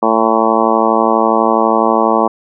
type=harmonic tone; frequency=112.2 Hz; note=A2; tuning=34 cents sharp; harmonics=2 / 3 / 4 / 5 / 6 / 7 / 8 / 9 / 10; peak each=-18 / -18 / -18 / -18 / -18 / -18 / -18 / -18 / -18 dBFS; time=0.02-2.28 s; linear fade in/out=10 ms; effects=none